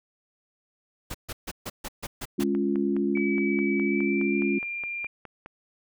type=noise bursts; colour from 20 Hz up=pink; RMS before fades=-34 dBFS; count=8; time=1.1-2.44 s; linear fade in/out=10 ms; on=45 ms; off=140 ms
type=chord; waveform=sine; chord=Db major; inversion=second; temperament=equal; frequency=207.7 / 277.2 / 349.2 Hz; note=Ab3 / Db4 / F4; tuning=0 / 0 / 0 cents; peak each=-27 dBFS; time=2.38-4.59 s; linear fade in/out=10 ms
type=click train; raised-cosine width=0.5 ms; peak=-26 dBFS; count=15; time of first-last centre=2.55-5.461 s; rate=4.81 Hz
type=tone with pitch glide; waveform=sine; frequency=2289 to 2390 Hz; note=D7 to D7; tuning=-45 to +30 cents; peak=-30 dBFS; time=3.15-5.07 s; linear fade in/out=5 ms; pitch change=+75 cents; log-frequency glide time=3.85-4.45 s
effects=none